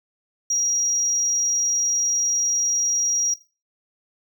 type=tone; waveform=triangle; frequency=5710 Hz; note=F8; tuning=37 cents sharp; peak=-16 dBFS; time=0.5-3.34 s; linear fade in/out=5 ms; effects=noise-tail reverb RT60 0.3 s tail -17 dB re dry + tanh soft clip ceiling -17 dBFS